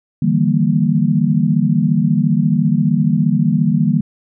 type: chord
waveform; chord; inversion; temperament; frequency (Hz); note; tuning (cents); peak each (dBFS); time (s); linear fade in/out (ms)
sine; E half-diminished seventh; third; equal with one note detuned; 150.09 / 164.81 / 196 / 233.1; D3 / E3 / G3 / Bb3; +38 / 0 / 0 / 0; -17; 0.22-4.01; 5
effects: none